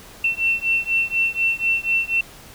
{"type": "beating tone pair", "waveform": "sine", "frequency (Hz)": [2696, 2700.1], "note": ["E7", "E7"], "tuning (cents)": [38, 41], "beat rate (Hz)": 4.1, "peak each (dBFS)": -21, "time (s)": [0.24, 2.21], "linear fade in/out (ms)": 5, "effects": ["pink hiss -43 dBFS RMS until 2.54 s"]}